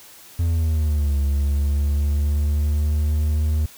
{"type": "linear two-way sweep", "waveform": "triangle", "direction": "down then up", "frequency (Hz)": [85.5, 70, 77.2], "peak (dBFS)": -15, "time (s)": [0.39, 3.66], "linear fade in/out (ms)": 5, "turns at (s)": 1.18, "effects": ["white hiss -45 dBFS RMS until 3.77 s"]}